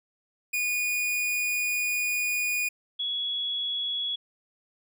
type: tone pair in turn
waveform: 45% pulse / sine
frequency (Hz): 2455 / 3364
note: D#7 / G#7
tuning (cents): -24 / +22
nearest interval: perfect fourth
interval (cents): 546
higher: second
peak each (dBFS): -25 / -27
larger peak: first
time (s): 0.53-2.69 / 2.99-4.16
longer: first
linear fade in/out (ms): 10
effects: none